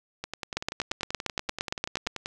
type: two click trains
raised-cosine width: 0.2 ms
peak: -10 / -16 dBFS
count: 14 / 22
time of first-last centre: 0.57-2.071 / 0.24-2.259 s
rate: 8.66 / 10.4 Hz
effects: none